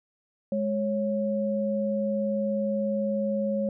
sine tone pair together, 208.4 / 551 Hz, G#3 / C#5, +6 / -11 cents, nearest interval octave + perfect fourth, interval 1683 cents, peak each -27 / -27 dBFS, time 0.52-3.69 s, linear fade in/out 2 ms, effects none

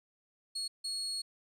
35% pulse tone bursts at uneven times, 4324 Hz, C#8, 44 cents flat, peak -33 dBFS, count 2, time 0.55-0.68 / 0.84-1.22 s, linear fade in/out 10 ms, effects resampled to 32000 Hz + 12-bit

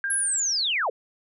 sine tone with exponential decay, 1600 Hz, G6, 35 cents sharp, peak -23 dBFS, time 0.04-0.69 s, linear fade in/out 1 ms, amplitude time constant 140 ms
sine linear sweep, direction down, 11175 to 402.7 Hz, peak -22 dBFS, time 0.1-0.9 s, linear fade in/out 5 ms
effects none

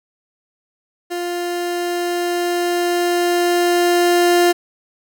30% pulse tone with level ramp, 350.2 Hz, F4, 5 cents sharp, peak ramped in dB -19 to -8 dBFS, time 1.1-4.53 s, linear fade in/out 20 ms, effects none

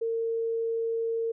sine tone, 456.3 Hz, A#4, 37 cents flat, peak -26 dBFS, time 0.01-1.32 s, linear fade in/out 10 ms, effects none

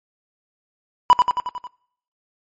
triangle tone with echo, 987.8 Hz, B5, in tune, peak -5 dBFS, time 1.1-1.13 s, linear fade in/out 0 ms, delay 90 ms, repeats 6, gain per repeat -4 dB, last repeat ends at 1.67 s, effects noise-tail reverb RT60 0.7 s tail -25 dB re dry + MP3 32 kbps

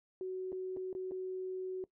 sine tone with dropouts, 372.8 Hz, F#4, 13 cents sharp, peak -36 dBFS, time 0.21-1.84 s, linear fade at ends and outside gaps 1 ms, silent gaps 0.52-0.527 / 0.765-0.77 / 0.929-0.95 / 1.111-1.118 s, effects noise-tail reverb RT60 0.1 s tail -19 dB re dry

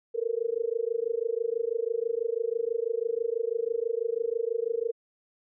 sine tone with amplitude modulation, 462.1 Hz, A#4, 15 cents flat, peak -22 dBFS, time 0.14-4.92 s, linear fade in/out 20 ms, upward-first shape sine, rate 26.1 Hz, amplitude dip 100%, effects none

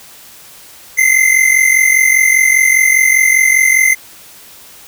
square tone pair together, 2048 / 2093 Hz, C7 / C7, -38 / 0 cents, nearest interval unison, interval 38 cents, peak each -11 dBFS, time 0.97-3.95 s, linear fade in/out 20 ms, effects white hiss -38 dBFS RMS until 4.87 s

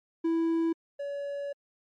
triangle tone pair in turn, 329.6 / 567.1 Hz, E4 / C#5, 0 / +39 cents, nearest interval major sixth, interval 939 cents, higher second, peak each -22 / -30 dBFS, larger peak first, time 0.24-0.73 / 0.99-1.53 s, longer second, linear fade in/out 10 ms, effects MP3 48 kbps

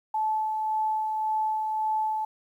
sine tone with tremolo, 868 Hz, A5, 24 cents flat, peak -23 dBFS, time 0.14-2.25 s, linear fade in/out 5 ms, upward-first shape sine, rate 1.8 Hz, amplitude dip 30%, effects 10-bit

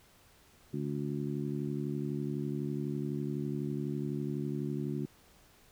harmonic tone, 72 Hz, D2, 34 cents flat, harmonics 2 / 3 / 4 / 5, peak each -36 / -38 / -39 / -40 dBFS, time 0.73-5.06 s, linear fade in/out 10 ms, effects pink hiss -62 dBFS RMS until 5.71 s

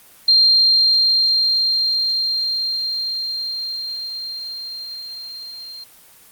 sine tone with level ramp, 4186 Hz, C8, in tune, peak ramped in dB -9 to -32 dBFS, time 0.28-5.84 s, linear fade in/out 5 ms, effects white hiss -47 dBFS RMS until 6.31 s + Opus 24 kbps

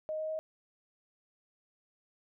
sine tone with pitch steps, 622.3 / 626.3 / 630.3 Hz, D#5 / D#5 / D#5, 0 / +11 / +22 cents, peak -33 dBFS, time 0.09-0.39 s, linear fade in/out 0 ms, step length 100 ms, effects none

